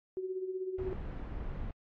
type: tone with tremolo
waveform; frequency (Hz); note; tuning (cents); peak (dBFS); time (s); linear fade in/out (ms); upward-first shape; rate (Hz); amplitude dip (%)
sine; 374; F#4; +19; -32; 0.17-0.93; 0; sine; 16; 60
type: noise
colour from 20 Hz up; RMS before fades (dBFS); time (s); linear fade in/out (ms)
brown; -39; 0.78-1.71; 5
effects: low-pass 2000 Hz 12 dB/octave + AAC 48 kbps